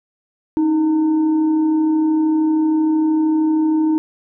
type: tone with frequency modulation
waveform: sine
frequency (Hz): 314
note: D#4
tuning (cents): +16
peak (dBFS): -13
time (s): 0.57-3.98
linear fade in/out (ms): 0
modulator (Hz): 595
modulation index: 0.28
effects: none